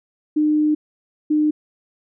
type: tone pair in turn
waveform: sine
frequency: 303.3 / 303.3 Hz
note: D#4 / D#4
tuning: -44 / -44 cents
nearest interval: unison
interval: 0 cents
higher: neither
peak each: -14 dBFS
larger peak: neither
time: 0.36-0.75 / 1.3-1.51 s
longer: first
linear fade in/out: 10 ms
effects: none